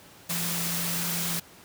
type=tone in noise; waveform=sine; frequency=170.6 Hz; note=F3; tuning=40 cents flat; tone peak=-33 dBFS; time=0.29-1.4 s; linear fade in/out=10 ms; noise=white; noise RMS=-30 dBFS; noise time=0.29-1.4 s; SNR=-6 dB; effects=pink hiss -51 dBFS RMS until 1.64 s + high-pass 100 Hz 12 dB/octave